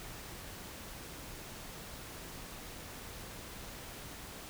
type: silence
effects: pink hiss -47 dBFS RMS until 4.49 s